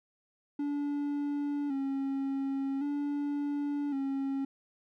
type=tone with vibrato; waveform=triangle; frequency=280.3 Hz; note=C#4; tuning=19 cents sharp; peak=-28 dBFS; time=0.59-4.45 s; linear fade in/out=5 ms; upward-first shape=square; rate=0.45 Hz; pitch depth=49 cents each way; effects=none